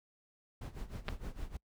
brown noise with tremolo, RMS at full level -39 dBFS, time 0.61-1.57 s, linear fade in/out 5 ms, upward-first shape sine, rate 6.5 Hz, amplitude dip 85%
clicks, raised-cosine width 0.3 ms, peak -22 dBFS, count 2, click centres 1.083 / 1.088 s
effects noise-tail reverb RT60 0.1 s tail -25 dB re dry

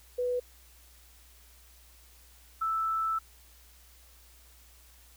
sine tone pair in turn, 493.9 / 1318.6 Hz, B4 / E6, 0 / 0 cents, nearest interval octave + perfect fourth, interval 1700 cents, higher second, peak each -27 / -27 dBFS, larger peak neither, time 0.18-0.4 / 2.61-3.19 s, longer second, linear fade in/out 10 ms, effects added 60 Hz sine -57 dBFS peak until 5.16 s + white hiss -59 dBFS RMS until 5.16 s

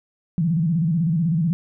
sine tone with vibrato, 164.81 Hz, E3, in tune, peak -17 dBFS, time 0.38-1.53 s, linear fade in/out 0 ms, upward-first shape square, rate 16 Hz, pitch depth 120 cents each way, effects none

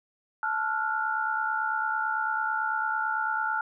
sine tone cluster, 875 / 1372 / 1441 Hz, A5 / F6 / F#6, -10 / -31 / -46 cents, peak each -30 dBFS, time 0.43-3.61 s, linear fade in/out 2 ms, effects none

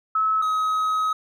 sine / triangle tone pair in turn, 1295 / 1270.5 Hz, E6 / D#6, -31 / +36 cents, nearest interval unison, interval 33 cents, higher first, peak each -18 dBFS, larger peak neither, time 0.15-0.42 / 0.42-1.13 s, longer second, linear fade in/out 5 ms, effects none

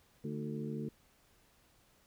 harmonic tone with a mistuned harmonic, 73.7 Hz, D2, 7 cents sharp, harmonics 2 / 3 / 4 / 5 / 6, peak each -41 / -40 / -47 / -47 / -46 dBFS, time 0.24-0.89 s, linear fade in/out 5 ms, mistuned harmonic 4, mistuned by +84 cents, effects pink hiss -68 dBFS RMS until 2.06 s

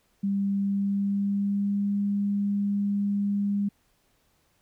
sine tone with pitch glide, 198.4 to 201.9 Hz, G3 to G#3, +21 to -49 cents, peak -23 dBFS, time 0.23-3.69 s, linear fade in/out 10 ms, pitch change +30 cents, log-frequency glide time 0.6-1.95 s, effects pink hiss -68 dBFS RMS until 4.61 s

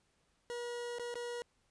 40% pulse tone with dropouts, 479.9 Hz, B4, 50 cents flat, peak -38 dBFS, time 0.5-1.42 s, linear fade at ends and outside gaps 0 ms, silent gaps 0.985-0.996 / 1.141-1.155 s, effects pink hiss -75 dBFS RMS until 1.7 s + resampled to 22050 Hz

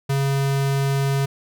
square tone, 137.8 Hz, C#3, 10 cents flat, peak -19 dBFS, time 0.09-1.26 s, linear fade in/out 10 ms, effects none

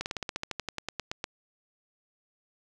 slowing click train, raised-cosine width 0.2 ms, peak -15 dBFS, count 16, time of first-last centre 0.01-1.241 s, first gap 49 ms, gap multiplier 1.07, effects none

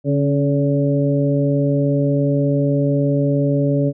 harmonic tone with a mistuned harmonic, 142.7 Hz, D3, 49 cents flat, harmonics 1 / 2 / 3 / 4, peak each -17 / -19 / -24 / -22 dBFS, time 0.04-3.93 s, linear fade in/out 50 ms, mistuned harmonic 2, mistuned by -37 cents, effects none

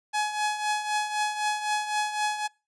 sawtooth tone with tremolo, 844 Hz, G#5, 28 cents sharp, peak -19 dBFS, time 0.13-2.48 s, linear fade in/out 20 ms, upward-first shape triangle, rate 3.9 Hz, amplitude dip 70%, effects noise-tail reverb RT60 0.3 s tail -25 dB re dry + resampled to 22050 Hz

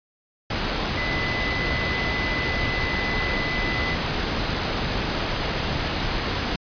sine tone in noise, 2009 Hz, B6, 29 cents sharp, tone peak -27 dBFS, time 0.97-3.95 s, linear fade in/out 5 ms, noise pink, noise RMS -25 dBFS, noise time 0.5-6.56 s, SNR -5 dB, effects resampled to 11025 Hz

